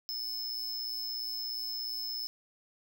square tone with amplitude modulation, 5230 Hz, E8, 15 cents flat, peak -32 dBFS, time 0.09-2.27 s, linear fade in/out 0 ms, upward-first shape sine, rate 117 Hz, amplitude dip 65%, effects 10-bit

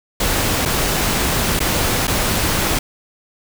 pink noise with dropouts, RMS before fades -18 dBFS, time 0.2-2.79 s, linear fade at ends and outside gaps 5 ms, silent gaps 0.653-0.657 / 1.593-1.602 / 2.071-2.078 s, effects none

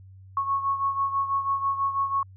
sine beating tone pair, 1100 / 1106.1 Hz, C#6 / C#6, -14 / -4 cents, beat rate 6.1 Hz, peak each -24 / -30 dBFS, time 0.37-2.23 s, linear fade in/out 2 ms, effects added 95 Hz sine -45 dBFS peak until 2.36 s

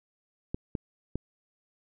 clicks, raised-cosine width 3 ms, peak -18 dBFS, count 3, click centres 0.545 / 0.752 / 1.156 s, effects none

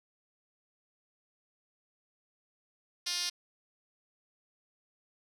5% pulse tone with band-pass filter, 353.4 Hz, F4, 21 cents sharp, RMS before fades -34 dBFS, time 3.06-3.3 s, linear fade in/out 10 ms, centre 5700 Hz, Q 3, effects none

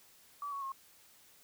sine tone with pitch steps, 1150 / 1113.4 / 1078 Hz, D6 / C#6 / C#6, -37 / +7 / -49 cents, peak -37 dBFS, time 0.42-0.72 s, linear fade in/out 2 ms, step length 100 ms, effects white hiss -62 dBFS RMS until 1.43 s

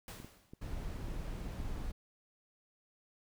pink noise with exponential decay, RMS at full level -46 dBFS, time 0.08-0.73 s, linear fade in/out 1 ms, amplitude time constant 140 ms
clicks, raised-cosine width 3 ms, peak -35 dBFS, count 12, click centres 0.201 / 0.246 / 0.535 / 0.627 / 1.003 / 1.084 / 1.14 / 1.418 / 1.456 / 1.602 / 1.711 / 1.78 s
brown noise, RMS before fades -40 dBFS, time 0.61-1.92 s, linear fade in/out 10 ms
effects none

